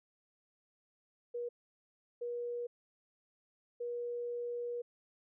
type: tone bursts at uneven times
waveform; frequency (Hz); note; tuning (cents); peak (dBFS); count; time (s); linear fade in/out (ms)
sine; 480; B4; -49; -36; 3; 1.34-1.49 / 2.21-2.67 / 3.8-4.82; 10
effects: none